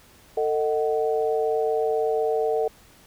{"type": "chord", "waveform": "sine", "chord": "D# diminished", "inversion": "second", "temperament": "just", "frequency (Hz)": [448, 622.3, 746.7], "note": ["A4", "D#5", "F#5"], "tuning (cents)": [31, 0, 16], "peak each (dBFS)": [-22, -28, -28], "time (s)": [0.37, 2.68], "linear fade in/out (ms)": 5, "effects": ["pink hiss -53 dBFS RMS until 3.06 s"]}